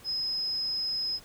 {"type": "tone", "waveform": "sine", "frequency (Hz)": 5090, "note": "D#8", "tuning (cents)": 39, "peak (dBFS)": -28, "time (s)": [0.04, 1.2], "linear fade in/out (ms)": 50, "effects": ["pink hiss -53 dBFS RMS until 1.24 s"]}